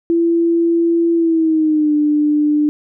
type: tone with pitch glide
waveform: sine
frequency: 336.5 to 298.1 Hz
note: E4 to D4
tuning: +36 to +26 cents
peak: -11 dBFS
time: 0.1-2.69 s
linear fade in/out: 0 ms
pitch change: -210 cents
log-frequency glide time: 1.14-1.94 s
effects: none